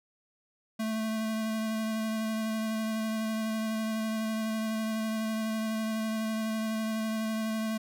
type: tone with vibrato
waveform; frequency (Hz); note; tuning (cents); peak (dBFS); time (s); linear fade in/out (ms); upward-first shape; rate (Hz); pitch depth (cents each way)
square; 220; A3; 0; -30; 0.79-7.78; 10; sine; 12; 14
effects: none